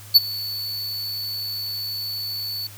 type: tone with ADSR envelope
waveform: square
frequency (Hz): 4464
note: C#8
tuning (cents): +11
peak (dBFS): -6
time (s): 0.14-2.67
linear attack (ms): 22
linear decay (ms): 25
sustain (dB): -21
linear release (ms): 4
effects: added 103 Hz sine -42 dBFS peak until 2.77 s + white hiss -44 dBFS RMS until 2.77 s